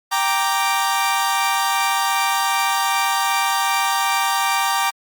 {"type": "chord", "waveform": "sawtooth", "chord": "G minor", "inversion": "none", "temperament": "equal", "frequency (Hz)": [784, 932.3, 1174.7], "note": ["G5", "Bb5", "D6"], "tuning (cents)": [0, 0, 0], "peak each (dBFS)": -18, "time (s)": [0.11, 4.91], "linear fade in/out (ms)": 20, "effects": ["Opus 48 kbps"]}